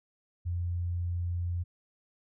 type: tone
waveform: sine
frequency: 87.31 Hz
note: F2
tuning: in tune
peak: -29 dBFS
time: 0.45-1.64 s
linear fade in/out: 20 ms
effects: none